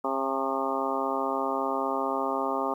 harmonic tone with a mistuned harmonic, 135 Hz, C#3, 45 cents flat, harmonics 2 / 3 / 4 / 5 / 6 / 7 / 8 / 9, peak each -34 / -34 / -34 / -34 / -34 / -34 / -34 / -34 dBFS, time 0.04-2.74 s, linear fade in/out 5 ms, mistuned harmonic 7, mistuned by -58 cents, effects 10-bit

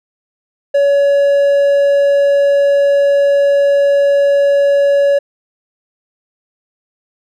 triangle tone, 564 Hz, C#5, 30 cents sharp, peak -6 dBFS, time 0.74-5.19 s, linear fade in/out 10 ms, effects none

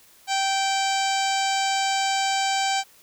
harmonic tone, 779 Hz, G5, 11 cents flat, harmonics 1 / 2 / 3 / 4 / 5 / 6 / 7 / 8 / 9 / 10, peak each -23 / -31 / -31 / -31 / -35 / -33 / -37 / -39 / -34 / -36 dBFS, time 0.27-2.84 s, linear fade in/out 50 ms, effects white hiss -54 dBFS RMS until 3.02 s

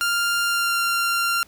sawtooth tone with pitch glide, 1396.9 to 1384 Hz, F6 to F6, 0 to -16 cents, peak -16 dBFS, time 0.01-1.43 s, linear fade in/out 0 ms, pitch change -16 cents, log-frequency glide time 0.44-0.79 s, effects pink hiss -53 dBFS RMS until 1.47 s

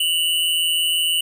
square tone pair together, 2800 / 2966 Hz, F7 / F#7, +4 / +4 cents, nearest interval minor second, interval 100 cents, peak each -24 / -19 dBFS, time 0-1.21 s, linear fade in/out 5 ms, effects none

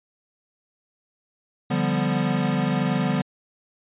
square chord, G dominant seventh, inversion second, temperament equal, 146.83 / 174.61 / 196 / 246.9 Hz, D3 / F3 / G3 / B3, 0 / 0 / 0 / 0 cents, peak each -27 dBFS, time 1.7-3.22 s, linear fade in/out 10 ms, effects resampled to 8000 Hz

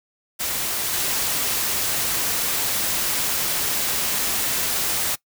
white noise with level steps, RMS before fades -25 / -23 dBFS, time 0.39-5.16 s, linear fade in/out 20 ms, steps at 0.92 s, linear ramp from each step 20 ms, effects noise-tail reverb RT60 0.1 s tail -21 dB re dry

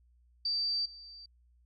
sine tone with level steps, 4649 Hz, D8, 18 cents flat, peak -29 / -47 dBFS, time 0.45-1.26 s, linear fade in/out 5 ms, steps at 0.85 s, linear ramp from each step 10 ms, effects added 60 Hz sine -62 dBFS peak until 1.65 s

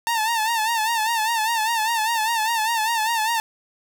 sawtooth tone with vibrato, 898 Hz, A5, 35 cents sharp, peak -16 dBFS, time 0.07-3.4 s, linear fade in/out 0 ms, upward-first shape sine, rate 5 Hz, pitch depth 81 cents each way, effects none

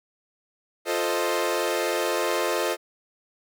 sawtooth chord, F dominant seventh, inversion none, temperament equal, 349.2 / 440 / 523.3 / 622.3 Hz, F4 / A4 / C5 / Eb5, 0 / 0 / 0 / 0 cents, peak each -25 dBFS, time 0.85-2.77 s, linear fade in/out 50 ms, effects none

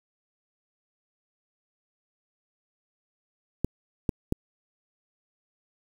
clicks, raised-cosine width 3 ms, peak -11 dBFS, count 3, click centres 3.646 / 4.092 / 4.324 s, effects 7-bit

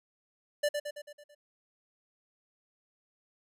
square tone with echo, 587.3 Hz, D5, in tune, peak -26 dBFS, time 0.63-0.69 s, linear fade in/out 10 ms, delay 110 ms, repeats 6, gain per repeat -5 dB, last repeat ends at 1.35 s, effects resampled to 32000 Hz

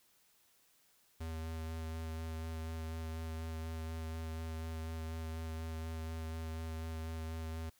square tone with vibrato, 80.7 Hz, E2, 36 cents flat, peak -40 dBFS, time 1.2-7.7 s, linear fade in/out 10 ms, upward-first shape sine, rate 4.1 Hz, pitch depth 13 cents each way, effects white hiss -70 dBFS RMS until 7.79 s

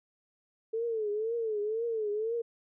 sine tone with vibrato, 440 Hz, A4, in tune, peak -29 dBFS, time 0.73-2.42 s, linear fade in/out 10 ms, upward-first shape triangle, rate 2 Hz, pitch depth 130 cents each way, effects none

